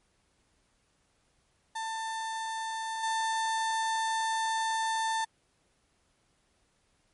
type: tone with level steps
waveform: 35% pulse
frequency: 892 Hz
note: A5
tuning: 23 cents sharp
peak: -31 / -26 dBFS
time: 1.75-5.25 s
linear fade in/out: 10 ms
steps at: 3.03 s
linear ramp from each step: 5 ms
effects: pink hiss -71 dBFS RMS until 7.13 s + MP3 48 kbps